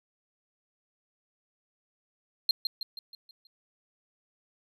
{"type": "tone with echo", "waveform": "triangle", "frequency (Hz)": 4186, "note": "C8", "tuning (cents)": 0, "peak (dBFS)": -19, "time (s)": [2.49, 2.51], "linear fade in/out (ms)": 2, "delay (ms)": 160, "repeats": 6, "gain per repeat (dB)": -6, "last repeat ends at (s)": 3.47, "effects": []}